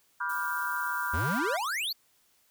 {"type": "chord", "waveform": "sine", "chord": "G dominant seventh", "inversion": "first", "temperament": "just", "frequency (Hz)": [980, 1176, 1411.2, 1568], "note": ["B5", "D6", "F6", "G6"], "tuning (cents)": [-14, 2, 18, 0], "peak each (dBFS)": [-34, -37, -33, -35], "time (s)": [0.2, 1.57], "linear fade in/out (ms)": 10}
{"type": "noise", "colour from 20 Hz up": "violet", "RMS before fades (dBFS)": -43, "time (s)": [0.29, 1.39], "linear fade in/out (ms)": 5}
{"type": "exponential sweep", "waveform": "square", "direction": "up", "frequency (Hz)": [69.3, 4734], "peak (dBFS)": -30, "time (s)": [1.13, 1.93], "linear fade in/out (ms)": 10}
{"effects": ["white hiss -67 dBFS RMS until 2.5 s"]}